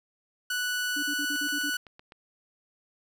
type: tone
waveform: sawtooth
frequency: 1480 Hz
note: F#6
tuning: in tune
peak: -24 dBFS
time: 0.5-1.77 s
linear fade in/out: 5 ms
type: tone bursts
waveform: sine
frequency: 290 Hz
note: D4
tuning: 22 cents flat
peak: -33 dBFS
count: 7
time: 0.96-1.702 s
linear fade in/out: 10 ms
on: 70 ms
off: 42 ms
type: click train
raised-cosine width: 0.3 ms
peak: -32 dBFS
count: 7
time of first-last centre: 1.36-2.121 s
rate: 7.88 Hz
effects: none